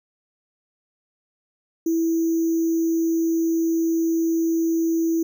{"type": "tone with sample-and-hold", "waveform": "sine", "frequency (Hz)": 329.6, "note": "E4", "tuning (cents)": 0, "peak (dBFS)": -18, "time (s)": [1.86, 5.23], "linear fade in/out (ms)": 5, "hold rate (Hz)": 6300, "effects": []}